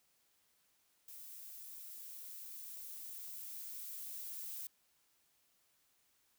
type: noise with level ramp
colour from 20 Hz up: violet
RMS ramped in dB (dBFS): -52 to -45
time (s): 1.08-4.67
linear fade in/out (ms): 2
effects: white hiss -75 dBFS RMS until 6.38 s